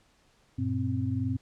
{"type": "tone cluster", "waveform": "sine", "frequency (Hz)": [97.1, 118.9, 261.1], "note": ["G2", "A#2", "C4"], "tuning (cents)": [-16, 35, -3], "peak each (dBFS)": -31, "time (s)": [0.58, 1.37], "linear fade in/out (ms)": 10, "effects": ["pink hiss -65 dBFS RMS until 1.41 s", "low-pass 8000 Hz 12 dB/octave"]}